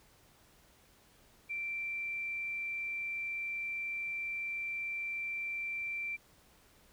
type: tone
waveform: sine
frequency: 2349 Hz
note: D7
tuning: in tune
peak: -35 dBFS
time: 1.49-6.17 s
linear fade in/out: 20 ms
effects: pink hiss -64 dBFS RMS until 6.92 s